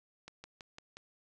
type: slowing click train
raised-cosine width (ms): 0.2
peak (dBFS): -30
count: 5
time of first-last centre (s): 0.28-0.97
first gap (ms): 160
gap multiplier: 1.05
effects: resampled to 24000 Hz